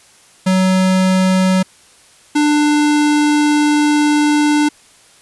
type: tone pair in turn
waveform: square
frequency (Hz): 187.1 / 297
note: F#3 / D4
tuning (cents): +20 / +20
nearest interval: minor sixth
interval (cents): 800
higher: second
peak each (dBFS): -11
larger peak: neither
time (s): 0.46-1.63 / 2.35-4.69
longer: second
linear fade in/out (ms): 10
effects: white hiss -47 dBFS RMS until 5.21 s + resampled to 24000 Hz